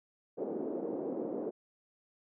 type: band-pass noise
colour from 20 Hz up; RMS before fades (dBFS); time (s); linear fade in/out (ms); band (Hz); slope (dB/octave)
white; -37; 0.37-1.51; 20; 260 to 470; 24
effects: none